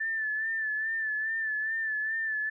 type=tone with vibrato; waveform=sine; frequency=1760 Hz; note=A6; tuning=in tune; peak=-28 dBFS; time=0-2.5 s; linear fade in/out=10 ms; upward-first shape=sine; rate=2.4 Hz; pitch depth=43 cents each way; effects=none